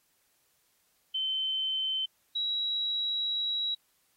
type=tone pair in turn; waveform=sine; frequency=3078 / 3878 Hz; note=G7 / B7; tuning=-32 / -32 cents; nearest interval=major third; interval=400 cents; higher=second; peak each=-28 dBFS; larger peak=neither; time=1.14-2.06 / 2.35-3.75 s; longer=second; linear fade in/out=10 ms; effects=white hiss -71 dBFS RMS until 4.16 s + AAC 48 kbps